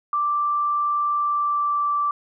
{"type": "tone with pitch glide", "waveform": "sine", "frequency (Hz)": [1174.7, 1166.6], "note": ["D6", "D6"], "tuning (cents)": [0, -12], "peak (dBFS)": -19, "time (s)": [0.13, 2.11], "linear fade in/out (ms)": 2, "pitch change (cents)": -12, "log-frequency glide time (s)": [1.13, 1.92], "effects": []}